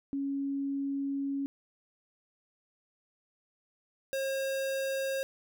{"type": "tone pair in turn", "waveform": ["sine", "square"], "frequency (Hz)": [277.2, 538.6], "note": ["C#4", "C#5"], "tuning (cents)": [0, -50], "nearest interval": "major seventh", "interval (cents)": 1150, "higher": "second", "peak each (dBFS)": [-30, -31], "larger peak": "first", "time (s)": [[0.13, 1.46], [4.13, 5.23]], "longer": "first", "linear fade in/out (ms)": 0, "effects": []}